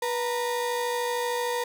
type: tone pair together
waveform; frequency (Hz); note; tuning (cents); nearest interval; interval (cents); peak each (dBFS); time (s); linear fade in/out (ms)
35% pulse; 487.6 / 922; B4 / A#5; -22 / -19; major seventh; 1103; -26 / -29; 0.02-1.64; 5
effects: none